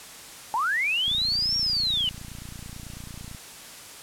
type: linear two-way sweep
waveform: sine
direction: up then down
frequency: 830.6 to 5600 to 2894 Hz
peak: -22 dBFS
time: 0.54-2.09 s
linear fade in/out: 0 ms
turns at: 1.57 s
type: click train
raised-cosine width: 5 ms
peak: -28 dBFS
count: 67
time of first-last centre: 1.08-3.348 s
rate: 29.1 Hz
effects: white hiss -43 dBFS RMS until 4.02 s + low-pass 11000 Hz 12 dB/octave